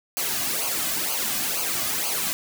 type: noise with flanger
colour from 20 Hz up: white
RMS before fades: -26 dBFS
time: 0.17-2.33 s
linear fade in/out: 0 ms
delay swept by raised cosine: 0.54 to 2.24 ms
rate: 2.1 Hz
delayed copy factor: -0.7
effects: none